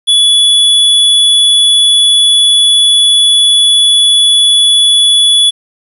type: tone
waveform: square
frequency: 3417 Hz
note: G#7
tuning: 49 cents sharp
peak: -5 dBFS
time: 0.07-5.51 s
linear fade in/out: 20 ms
effects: resampled to 32000 Hz + 7-bit